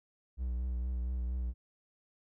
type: tone with vibrato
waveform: triangle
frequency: 61.74 Hz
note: B1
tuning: in tune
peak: -30 dBFS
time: 0.37-1.54 s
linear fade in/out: 50 ms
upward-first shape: triangle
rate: 4.3 Hz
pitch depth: 52 cents each way
effects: none

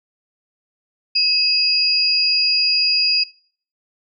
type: tone pair together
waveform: sine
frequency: 2578 / 4867 Hz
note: E7 / D#8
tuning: -39 / -39 cents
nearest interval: major seventh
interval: 1100 cents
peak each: -23 / -14 dBFS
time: 1.15-3.24 s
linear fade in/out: 10 ms
effects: noise-tail reverb RT60 0.5 s tail -22 dB re dry

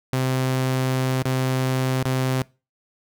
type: tone with dropouts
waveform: sawtooth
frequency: 130.1 Hz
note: C3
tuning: 9 cents flat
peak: -16 dBFS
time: 0.13-2.42 s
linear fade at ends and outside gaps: 0 ms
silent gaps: 1.224-1.255 / 2.029-2.055 s
effects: noise-tail reverb RT60 0.3 s tail -23 dB re dry

